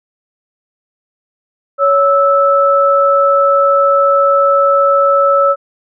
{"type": "tone pair together", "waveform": "sine", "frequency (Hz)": [559, 1312.7], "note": ["C#5", "E6"], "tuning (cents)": [14, -8], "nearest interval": "octave + minor third", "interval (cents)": 1478, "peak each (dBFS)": -10, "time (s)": [1.78, 5.56], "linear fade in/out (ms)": 50, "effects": []}